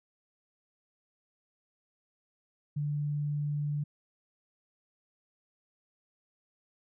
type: tone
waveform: sine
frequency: 146.83 Hz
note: D3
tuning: in tune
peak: -29 dBFS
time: 2.76-3.84 s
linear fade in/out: 10 ms
effects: none